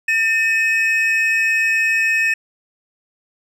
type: tone pair together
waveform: triangle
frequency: 1801.7 / 2548 Hz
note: A6 / D#7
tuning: +41 / +41 cents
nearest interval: tritone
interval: 600 cents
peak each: -16 / -15 dBFS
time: 0.08-2.34 s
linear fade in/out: 5 ms
effects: resampled to 32000 Hz